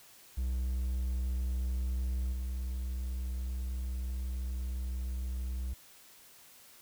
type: tone with level steps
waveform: triangle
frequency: 62.9 Hz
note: B1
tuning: 32 cents sharp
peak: -28 / -31 dBFS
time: 0.37-5.74 s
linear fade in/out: 10 ms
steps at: 2.32 s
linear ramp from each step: 10 ms
effects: white hiss -57 dBFS RMS until 6.81 s